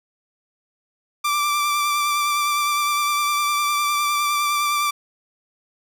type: tone with vibrato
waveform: sawtooth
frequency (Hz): 1174.7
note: D6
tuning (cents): 0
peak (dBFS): -15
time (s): 1.24-4.91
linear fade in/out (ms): 10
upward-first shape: sine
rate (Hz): 9.8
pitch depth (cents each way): 20
effects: none